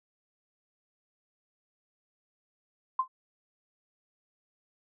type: tone with exponential decay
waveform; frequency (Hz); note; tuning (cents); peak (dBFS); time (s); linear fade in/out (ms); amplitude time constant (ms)
sine; 1041; C6; -9; -20; 2.99-3.08; 5; 19
effects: none